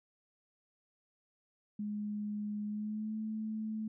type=tone with pitch glide; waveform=sine; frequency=208.7 to 217.6 Hz; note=G#3 to A3; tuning=+9 to -19 cents; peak=-35 dBFS; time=1.79-3.88 s; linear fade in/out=5 ms; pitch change=+72 cents; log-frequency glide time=2.66-3.16 s; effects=none